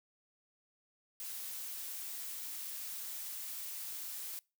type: noise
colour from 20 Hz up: blue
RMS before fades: -43 dBFS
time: 1.2-4.39 s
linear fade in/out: 0 ms
effects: noise-tail reverb RT60 0.3 s tail -25 dB re dry